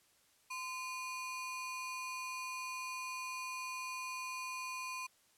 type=ring-modulated tone; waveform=45% pulse; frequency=1737 Hz; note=A6; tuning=23 cents flat; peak=-37 dBFS; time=0.5-5.07 s; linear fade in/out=10 ms; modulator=709 Hz; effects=white hiss -70 dBFS RMS until 5.37 s + low-pass 12000 Hz 12 dB/octave